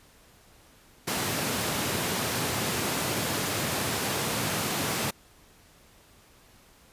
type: high-pass noise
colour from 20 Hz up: pink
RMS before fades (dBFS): -29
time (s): 1.07-5.11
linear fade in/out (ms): 10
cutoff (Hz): 100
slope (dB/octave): 24
effects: pink hiss -57 dBFS RMS until 6.92 s + resampled to 32000 Hz